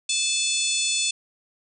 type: harmonic tone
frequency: 871 Hz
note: A5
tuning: 18 cents flat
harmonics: 3 / 4 / 5 / 6 / 7 / 8 / 9 / 10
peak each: -29 / -27 / -30 / -34 / -33 / -29 / -31 / -30 dBFS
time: 0.09-1.11 s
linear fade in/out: 5 ms
effects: none